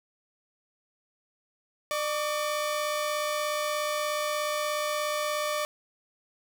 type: tone pair together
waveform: sawtooth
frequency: 600 / 1143.2 Hz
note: D5 / D6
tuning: +37 / -47 cents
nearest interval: major seventh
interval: 1116 cents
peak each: -25 / -29 dBFS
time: 1.91-5.65 s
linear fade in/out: 0 ms
effects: none